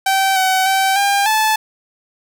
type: tone with pitch steps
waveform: sawtooth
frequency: 773 / 755 / 771 / 801 / 870 Hz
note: G5 / F#5 / G5 / G5 / A5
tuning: -24 / +35 / -29 / +37 / -20 cents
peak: -9 dBFS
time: 0.06-1.56 s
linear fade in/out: 5 ms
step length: 300 ms
effects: none